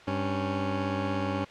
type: tone pair together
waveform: 15% pulse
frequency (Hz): 97.78 / 276.9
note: G2 / C#4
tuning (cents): -4 / -2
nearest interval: octave + tritone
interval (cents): 1802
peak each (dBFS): -24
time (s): 0.07-1.45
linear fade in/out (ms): 10
effects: white hiss -49 dBFS RMS until 1.5 s + low-pass 3000 Hz 12 dB/octave